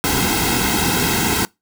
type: noise with comb filter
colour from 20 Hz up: pink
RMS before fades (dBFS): -18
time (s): 0.04-1.45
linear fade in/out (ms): 0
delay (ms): 1.7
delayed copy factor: -0.95
effects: noise-tail reverb RT60 0.2 s tail -24 dB re dry